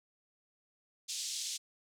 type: band-pass noise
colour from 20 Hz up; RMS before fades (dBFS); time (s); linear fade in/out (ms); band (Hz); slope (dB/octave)
white; -39; 1.08-1.58; 20; 3300 to 7600; 24
effects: none